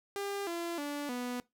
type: tone with pitch steps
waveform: sawtooth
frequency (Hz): 400.4 / 340.6 / 289.7 / 246.5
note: G4 / F4 / D4 / B3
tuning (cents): +37 / -43 / -24 / -3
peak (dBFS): -31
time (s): 0.16-1.4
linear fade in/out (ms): 0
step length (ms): 310
effects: noise-tail reverb RT60 0.2 s tail -21 dB re dry